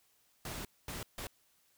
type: noise bursts at uneven times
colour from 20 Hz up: pink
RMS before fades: -42 dBFS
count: 3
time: 0.45-0.65 / 0.88-1.03 / 1.18-1.27 s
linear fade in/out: 2 ms
effects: white hiss -71 dBFS RMS until 1.77 s